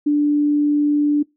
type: tone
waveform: sine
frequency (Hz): 293.7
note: D4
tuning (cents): 0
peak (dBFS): -13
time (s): 0.06-1.23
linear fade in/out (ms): 10
effects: noise-tail reverb RT60 0.2 s tail -23 dB re dry